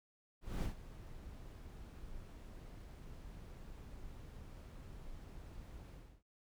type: noise with ADSR envelope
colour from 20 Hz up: brown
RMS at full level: -36 dBFS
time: 0.41-6.23 s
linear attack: 220 ms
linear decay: 110 ms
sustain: -15 dB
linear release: 300 ms
effects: none